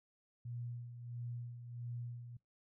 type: tone with tremolo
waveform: sine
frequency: 120 Hz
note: B2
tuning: 49 cents flat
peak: -40 dBFS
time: 0.45-2.37 s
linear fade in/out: 5 ms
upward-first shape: sine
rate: 1.5 Hz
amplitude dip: 60%
effects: noise-tail reverb RT60 0.2 s tail -24 dB re dry